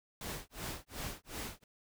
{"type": "noise with tremolo", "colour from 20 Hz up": "pink", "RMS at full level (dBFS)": -40, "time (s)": [0.21, 1.64], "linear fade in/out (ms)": 2, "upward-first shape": "sine", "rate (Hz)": 2.7, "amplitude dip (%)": 100, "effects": []}